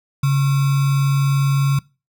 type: tone with sample-and-hold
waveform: sine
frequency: 138.59 Hz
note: C#3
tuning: in tune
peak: -13 dBFS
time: 0.23-1.79 s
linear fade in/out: 5 ms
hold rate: 1225 Hz
effects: noise-tail reverb RT60 0.3 s tail -23 dB re dry